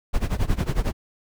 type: noise with tremolo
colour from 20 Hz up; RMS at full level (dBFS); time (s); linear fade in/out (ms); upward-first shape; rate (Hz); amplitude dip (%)
brown; -19; 0.13-0.93; 20; sine; 11; 90
effects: none